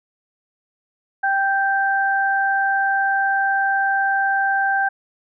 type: tone pair together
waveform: sine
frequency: 784 / 1568 Hz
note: G5 / G6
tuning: 0 / 0 cents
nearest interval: octave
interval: 1200 cents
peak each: -19 dBFS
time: 1.23-4.89 s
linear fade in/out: 10 ms
effects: none